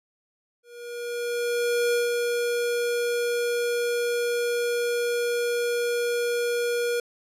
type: tone with ADSR envelope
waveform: square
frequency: 478 Hz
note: A#4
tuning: 43 cents sharp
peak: -21 dBFS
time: 0.63-7 s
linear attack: 1300 ms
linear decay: 160 ms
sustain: -3 dB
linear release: 3 ms
effects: resampled to 32000 Hz